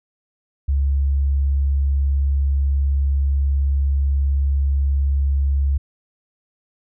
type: tone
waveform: sine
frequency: 69.3 Hz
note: C#2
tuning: in tune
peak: -15 dBFS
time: 0.68-5.78 s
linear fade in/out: 10 ms
effects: none